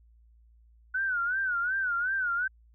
sine tone with vibrato, 1480 Hz, F#6, in tune, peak -26 dBFS, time 0.94-2.48 s, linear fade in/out 10 ms, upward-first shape sine, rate 2.7 Hz, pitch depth 120 cents each way, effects added 57 Hz sine -56 dBFS peak until 2.74 s

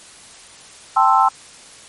sine chord, A minor seventh, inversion third, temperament equal, 784 / 880 / 1046.5 / 1318.5 Hz, G5 / A5 / C6 / E6, 0 / 0 / 0 / 0 cents, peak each -16 dBFS, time 0.96-1.29 s, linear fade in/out 10 ms, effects white hiss -42 dBFS RMS until 1.88 s + MP3 48 kbps

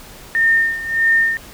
sine tone with tremolo, 1819 Hz, A#6, 43 cents flat, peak -10 dBFS, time 0.35-1.37 s, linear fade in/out 0 ms, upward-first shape sine, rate 1.6 Hz, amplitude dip 80%, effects pink hiss -39 dBFS RMS until 1.53 s

